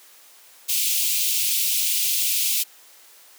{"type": "high-pass noise", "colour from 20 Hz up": "white", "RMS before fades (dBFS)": -22, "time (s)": [0.68, 2.64], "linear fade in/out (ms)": 20, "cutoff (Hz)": 2400, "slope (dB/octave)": 48, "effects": ["white hiss -50 dBFS RMS until 3.38 s", "high-pass 400 Hz 12 dB/octave"]}